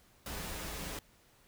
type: noise with comb filter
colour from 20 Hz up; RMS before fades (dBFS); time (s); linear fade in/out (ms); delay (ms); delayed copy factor
pink; -41; 0.26-0.99; 2; 8.4; -0.5
effects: pink hiss -65 dBFS RMS until 1.47 s